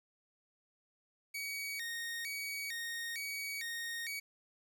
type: tone with vibrato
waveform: sawtooth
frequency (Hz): 2048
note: C7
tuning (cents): -38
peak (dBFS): -35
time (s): 1.34-4.2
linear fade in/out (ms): 10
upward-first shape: square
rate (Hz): 1.1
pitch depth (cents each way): 170
effects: 11-bit